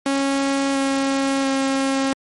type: tone with pitch steps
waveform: sawtooth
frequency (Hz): 274.9 / 272.5 / 270.2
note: C#4 / C#4 / C#4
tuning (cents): -14 / -29 / -44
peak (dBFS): -14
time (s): 0.06-2.13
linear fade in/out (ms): 2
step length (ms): 690
effects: MP3 48 kbps